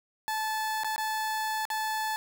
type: tone with dropouts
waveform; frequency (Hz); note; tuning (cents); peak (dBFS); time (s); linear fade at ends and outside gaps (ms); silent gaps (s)
30% pulse; 870; A5; -20; -26; 0.28-2.16; 0; 0.835-0.845 / 0.961-0.98 / 1.653-1.702
effects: none